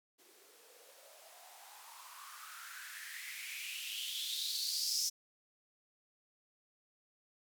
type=noise with band-pass filter sweep; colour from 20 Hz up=violet; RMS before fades=-43 dBFS; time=0.18-5.1 s; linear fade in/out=20 ms; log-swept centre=350 to 5600 Hz; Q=6.2; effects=none